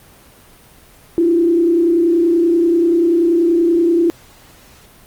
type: tone with frequency modulation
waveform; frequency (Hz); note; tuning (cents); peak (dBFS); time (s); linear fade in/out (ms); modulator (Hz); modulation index
sine; 339; E4; +49; -10; 1.18-4.1; 0; 30.4; 0.58
effects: pink hiss -45 dBFS RMS until 5.06 s + Opus 32 kbps